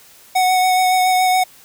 square tone with vibrato, 740 Hz, F#5, in tune, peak -13 dBFS, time 0.35-1.44 s, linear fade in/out 10 ms, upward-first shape sine, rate 7.1 Hz, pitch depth 15 cents each way, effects white hiss -46 dBFS RMS until 1.64 s

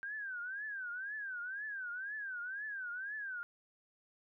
sine tone with vibrato, 1568 Hz, G6, in tune, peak -39 dBFS, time 0.03-3.43 s, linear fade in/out 0 ms, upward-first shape triangle, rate 2 Hz, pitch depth 200 cents each way, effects none

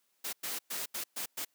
white noise bursts at uneven times, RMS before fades -37 dBFS, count 6, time 0.24-0.33 / 0.43-0.59 / 0.7-0.86 / 0.94-1.04 / 1.16-1.26 / 1.37-1.45 s, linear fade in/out 10 ms, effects white hiss -75 dBFS RMS until 1.54 s + high-pass 200 Hz 12 dB/octave

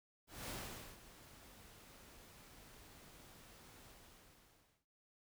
pink noise with ADSR envelope, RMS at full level -45 dBFS, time 0.27-4.86 s, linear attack 210 ms, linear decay 490 ms, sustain -15 dB, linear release 1000 ms, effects none

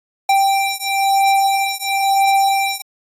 square beating tone pair, 784 / 785 Hz, G5 / G5, 0 / +2 cents, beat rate 1 Hz, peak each -17 dBFS, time 0.29-2.82 s, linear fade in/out 5 ms, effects AAC 48 kbps

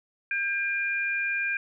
sine tone pair together, 1600 / 2406 Hz, G6 / D7, +35 / +41 cents, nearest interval perfect fifth, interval 706 cents, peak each -28 dBFS, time 0.31-1.57 s, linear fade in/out 2 ms, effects none

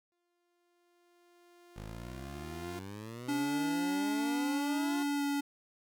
sawtooth tone with exponential growth, 349.2 Hz, F4, in tune, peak -36 dBFS, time 0.12-2.79 s, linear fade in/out 0 ms, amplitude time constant 580 ms
15% pulse exponential sweep, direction up, 50.4 to 363.1 Hz, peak -36 dBFS, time 1.76-5.03 s, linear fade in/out 5 ms
square tone with pitch glide, 286.3 to 284.3 Hz, D4 to C#4, -44 to +44 cents, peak -31 dBFS, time 3.28-5.41 s, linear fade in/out 10 ms, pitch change -12 cents, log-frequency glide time 5.17-5.22 s
effects none

